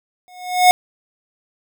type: tone with exponential growth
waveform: square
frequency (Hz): 727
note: F#5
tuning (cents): -31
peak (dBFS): -5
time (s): 0.28-0.71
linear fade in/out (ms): 0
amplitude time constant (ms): 92
effects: none